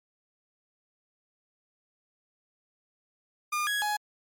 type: tone with pitch steps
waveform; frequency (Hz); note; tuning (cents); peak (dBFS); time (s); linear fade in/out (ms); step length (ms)
30% pulse; 1210 / 1665 / 838; D#6 / G#6 / G#5; -49 / +4 / +15; -24; 3.52-3.97; 10; 150
effects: MP3 96 kbps